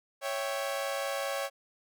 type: chord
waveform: sawtooth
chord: C# diminished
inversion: none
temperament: equal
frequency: 554.4 / 659.3 / 784 Hz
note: C#5 / E5 / G5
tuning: 0 / 0 / 0 cents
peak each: -29 / -35 / -35 dBFS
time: 0.21-1.5 s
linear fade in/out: 50 ms
effects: none